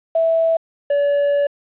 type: tone pair in turn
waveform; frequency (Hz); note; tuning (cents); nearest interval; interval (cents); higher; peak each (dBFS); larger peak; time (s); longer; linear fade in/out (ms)
sine / triangle; 656 / 572; E5 / D5; -9 / -46; major second; 237; first; -13 / -12; second; 0.15-0.57 / 0.9-1.47; second; 5
effects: resampled to 8000 Hz + 8-bit